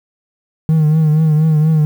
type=tone with vibrato; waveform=triangle; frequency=155.56 Hz; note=D#3; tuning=in tune; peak=-6 dBFS; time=0.69-1.85 s; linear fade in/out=0 ms; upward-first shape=triangle; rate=4.2 Hz; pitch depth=62 cents each way; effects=tanh soft clip ceiling -2 dBFS + 7-bit